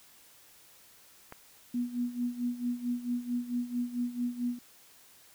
click, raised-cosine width 0.5 ms, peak -28 dBFS, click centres 1.324 s
sine tone with tremolo, 243.1 Hz, B3, 27 cents flat, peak -27 dBFS, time 1.74-4.59 s, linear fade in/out 5 ms, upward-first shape sine, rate 4.5 Hz, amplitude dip 80%
effects white hiss -58 dBFS RMS until 5.34 s

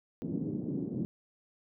pink band-pass noise, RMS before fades -35 dBFS, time 0.22-1.05 s, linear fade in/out 0 ms, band 160 to 320 Hz, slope 24 dB/octave, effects none

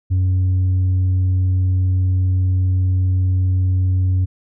sine tone with tanh clipping, 92.5 Hz, F#2, in tune, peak -14 dBFS, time 0.1-4.26 s, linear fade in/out 20 ms, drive 2 dB, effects none

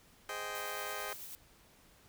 15% pulse chord, Ab major seventh, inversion none, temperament just, 415.3 / 519.1 / 623 / 778.7 Hz, Ab4 / C5 / Eb5 / G5, 0 / -14 / +2 / -12 cents, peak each -39 / -39 / -38 / -40 dBFS, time 0.29-1.13 s, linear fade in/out 2 ms
blue noise with tremolo, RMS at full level -46 dBFS, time 0.55-1.35 s, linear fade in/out 0 ms, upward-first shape sine, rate 9.2 Hz, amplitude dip 30%
effects pink hiss -63 dBFS RMS until 2.08 s

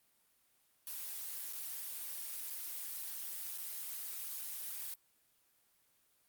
blue noise with dropouts, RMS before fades -43 dBFS, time 0.87-4.94 s, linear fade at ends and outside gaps 1 ms, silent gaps 1.526-1.532 / 2.501-2.505 / 3.577-3.582 s, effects white hiss -73 dBFS RMS until 6.28 s + Opus 32 kbps

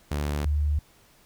sawtooth / sine tone pair in turn, 73.42 / 74.06 Hz, D2 / D2, 0 / +15 cents, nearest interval unison, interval 15 cents, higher second, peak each -22 / -21 dBFS, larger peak second, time 0.11-0.45 / 0.45-0.79 s, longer neither, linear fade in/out 5 ms, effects pink hiss -58 dBFS RMS until 1.25 s

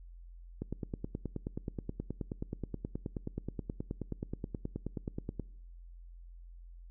click train, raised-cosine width 3 ms, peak -23 dBFS, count 46, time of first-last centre 0.62-5.397 s, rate 9.42 Hz, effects noise-tail reverb RT60 0.8 s tail -25 dB re dry + added 43 Hz sine -48 dBFS peak until 6.9 s

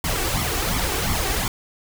pink noise with flanger, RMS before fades -23 dBFS, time 0.04-1.48 s, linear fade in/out 2 ms, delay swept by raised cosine 0.9 to 2.7 ms, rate 2.8 Hz, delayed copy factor +0.7, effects none

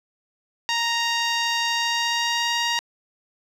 10% pulse tone with pitch glide, 932.3 to 939.9 Hz, A#5 to A#5, 0 to +14 cents, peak -12 dBFS, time 0.69-2.79 s, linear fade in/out 0 ms, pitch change +14 cents, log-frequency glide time 1.69-2.52 s, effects low-pass 7000 Hz 12 dB/octave + 8-bit

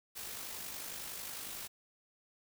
white noise with amplitude modulation, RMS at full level -42 dBFS, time 0.15-1.68 s, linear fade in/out 20 ms, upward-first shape sine, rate 50.9 Hz, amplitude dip 40%, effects none

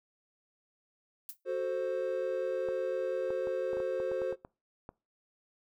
violet noise with exponential decay, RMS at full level -36 dBFS, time 1.29-1.37 s, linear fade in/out 1 ms, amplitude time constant 17 ms
triangle chord, F# diminished, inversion none, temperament equal with one note detuned, 370 / 440 / 525.7 Hz, F#4 / A4 / C5, 0 / 0 / +8 cents, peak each -34 / -36 / -31 dBFS, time 1.45-4.36 s, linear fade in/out 50 ms
clicks, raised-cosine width 1 ms, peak -30 dBFS, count 12, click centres 2.687 / 3.305 / 3.472 / 3.732 / 3.77 / 3.802 / 4.001 / 4.116 / 4.218 / 4.326 / 4.449 / 4.891 s
effects noise-tail reverb RT60 0.3 s tail -23 dB re dry

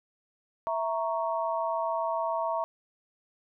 sine chord, A# diminished, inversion second, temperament equal, 659.3 / 932.3 / 1108.7 Hz, E5 / A#5 / C#6, 0 / 0 / 0 cents, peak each -30 / -31 / -34 dBFS, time 0.67-2.64 s, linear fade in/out 0 ms, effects none

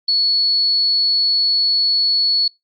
sine tone, 4400 Hz, C#8, 14 cents flat, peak -13 dBFS, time 0.08-2.48 s, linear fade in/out 5 ms, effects noise-tail reverb RT60 0.2 s tail -25 dB re dry + Opus 48 kbps

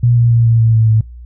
sine tone with pitch steps, 120 / 118.28 / 116.58 / 114.91 / 113.26 / 111.64 / 110.04 Hz, B2 / A#2 / A#2 / A#2 / A#2 / A2 / A2, -49 / +26 / +1 / -24 / -49 / +26 / +1 cents, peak -7 dBFS, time 0.03-1.01 s, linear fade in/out 5 ms, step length 140 ms, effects noise-tail reverb RT60 0.2 s tail -26 dB re dry + added 60 Hz sine -30 dBFS peak until 1.25 s

